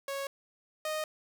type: tone pair in turn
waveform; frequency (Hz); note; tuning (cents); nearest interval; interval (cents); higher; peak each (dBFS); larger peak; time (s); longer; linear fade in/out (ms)
sawtooth; 552 / 619.6; C#5 / D#5; -7 / -7; major second; 200; second; -30 / -28; second; 0.08-0.27 / 0.85-1.04; neither; 2
effects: none